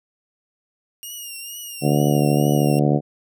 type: tone with vibrato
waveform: 10% pulse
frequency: 2831 Hz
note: F7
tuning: 23 cents sharp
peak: -24 dBFS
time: 1.03-2.79 s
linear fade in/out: 0 ms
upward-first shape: triangle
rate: 2.2 Hz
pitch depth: 70 cents each way
type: harmonic tone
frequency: 73 Hz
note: D2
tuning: 10 cents flat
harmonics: 2 / 3 / 4 / 5 / 6 / 7 / 8 / 9 / 10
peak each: -18 / -22 / -22 / -26 / -27 / -27 / -27 / -32 / -28 dBFS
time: 1.81-3.01 s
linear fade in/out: 50 ms
effects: none